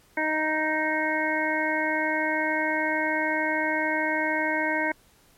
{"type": "harmonic tone", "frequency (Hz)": 311.1, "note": "D#4", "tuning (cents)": 0, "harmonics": [1, 2, 3, 5, 6, 7], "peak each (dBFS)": [-30, -30, -30, -30, -30, -30], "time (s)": [0.17, 4.92], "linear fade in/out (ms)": 5, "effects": ["pink hiss -59 dBFS RMS until 5.37 s", "MP3 64 kbps"]}